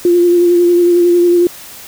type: tone with vibrato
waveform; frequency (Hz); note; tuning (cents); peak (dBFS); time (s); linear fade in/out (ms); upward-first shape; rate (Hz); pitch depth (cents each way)
sine; 349.2; F4; 0; -6; 0.05-1.47; 2; sine; 11; 22
effects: white hiss -33 dBFS RMS until 1.87 s